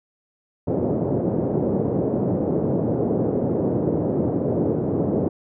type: band-pass noise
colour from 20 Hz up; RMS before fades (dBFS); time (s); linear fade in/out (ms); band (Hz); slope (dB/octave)
white; -22; 0.67-5.29; 10; 100 to 490; 24
effects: none